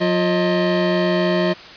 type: tone cluster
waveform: square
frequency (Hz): 180.1 / 352.7 / 624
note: F#3 / F4 / D#5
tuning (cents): -46 / +17 / +5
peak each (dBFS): -21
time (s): 0-1.54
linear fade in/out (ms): 20
effects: white hiss -38 dBFS RMS until 1.76 s + resampled to 11025 Hz